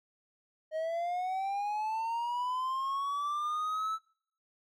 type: linear sweep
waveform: triangle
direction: up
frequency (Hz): 622.3 to 1318.5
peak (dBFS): -29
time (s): 0.71-3.99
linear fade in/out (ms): 50
effects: noise-tail reverb RT60 0.6 s tail -25 dB re dry